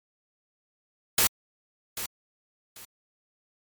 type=noise with echo; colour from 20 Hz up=white; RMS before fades=-21 dBFS; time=1.18-1.27 s; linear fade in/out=2 ms; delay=790 ms; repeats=2; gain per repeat=-12 dB; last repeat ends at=2.85 s; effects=MP3 96 kbps